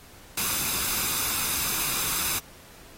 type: noise with comb filter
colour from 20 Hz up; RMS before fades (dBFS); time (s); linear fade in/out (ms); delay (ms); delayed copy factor
white; -27; 0.37-2.39; 5; 0.8; +0.5
effects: pink hiss -50 dBFS RMS until 2.97 s + AAC 48 kbps